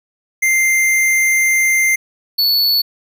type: tone pair in turn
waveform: square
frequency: 2093 / 4435 Hz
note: C7 / C#8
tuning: 0 / 0 cents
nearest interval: octave + minor second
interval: 1300 cents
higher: second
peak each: -12 dBFS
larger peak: neither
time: 0.42-1.96 / 2.38-2.82 s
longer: first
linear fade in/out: 10 ms
effects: none